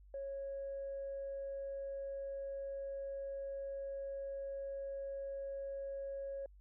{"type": "tone", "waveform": "sine", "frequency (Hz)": 550, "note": "C#5", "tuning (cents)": -14, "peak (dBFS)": -39, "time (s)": [0.14, 6.46], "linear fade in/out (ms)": 2, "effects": ["tanh soft clip ceiling -36 dBFS", "added 49 Hz sine -57 dBFS peak until 6.6 s"]}